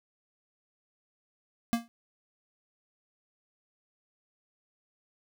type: tone with exponential decay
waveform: square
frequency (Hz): 233.1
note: A#3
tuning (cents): 0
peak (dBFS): -21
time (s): 1.73-1.88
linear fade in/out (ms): 0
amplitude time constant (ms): 31
effects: none